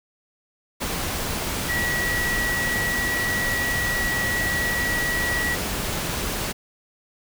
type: tone in noise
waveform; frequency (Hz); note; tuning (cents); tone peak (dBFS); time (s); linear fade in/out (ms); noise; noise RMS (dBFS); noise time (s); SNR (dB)
sine; 1930; B6; -40; -23; 1.68-5.56; 20; pink; -27; 0.8-6.53; +1
effects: none